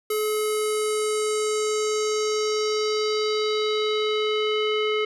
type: tone with low-pass filter sweep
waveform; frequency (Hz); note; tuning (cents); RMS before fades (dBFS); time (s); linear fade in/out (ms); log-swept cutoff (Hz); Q
square; 427.7; A4; -49; -24; 0.1-5.05; 5; 12000 to 2700; 3.4
effects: none